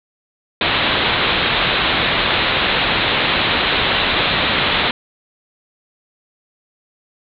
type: low-pass noise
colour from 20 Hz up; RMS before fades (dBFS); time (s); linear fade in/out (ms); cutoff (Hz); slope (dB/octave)
white; -17; 0.61-4.91; 2; 4000; 96
effects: none